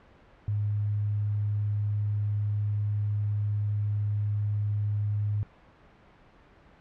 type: tone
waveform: sine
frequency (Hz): 103.83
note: G#2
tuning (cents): 0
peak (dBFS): -25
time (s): 0.48-5.43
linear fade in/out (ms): 0
effects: pink hiss -56 dBFS RMS until 6.8 s + low-pass 2000 Hz 12 dB/octave